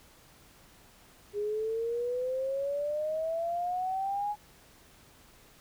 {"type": "exponential sweep", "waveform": "sine", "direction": "up", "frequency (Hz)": [407.6, 840], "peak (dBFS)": -29, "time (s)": [1.33, 4.36], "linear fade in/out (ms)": 50, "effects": ["pink hiss -58 dBFS RMS until 5.6 s"]}